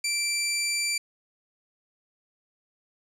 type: tone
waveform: 15% pulse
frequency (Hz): 2340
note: D7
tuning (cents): -7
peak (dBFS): -18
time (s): 0.04-0.98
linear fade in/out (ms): 5
effects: low-pass 11000 Hz 12 dB/octave